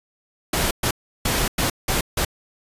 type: noise bursts at uneven times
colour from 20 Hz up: pink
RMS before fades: -21 dBFS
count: 6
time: 0.53-0.71 / 0.83-0.91 / 1.25-1.48 / 1.58-1.7 / 1.88-2.01 / 2.17-2.25 s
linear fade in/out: 5 ms
effects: resampled to 32000 Hz